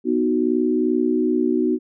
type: chord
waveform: sine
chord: B major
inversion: none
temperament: equal with one note detuned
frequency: 246.9 / 309.5 / 370 Hz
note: B3 / D#4 / F#4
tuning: 0 / -9 / 0 cents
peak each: -21 dBFS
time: 0.04-1.79 s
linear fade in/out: 50 ms
effects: none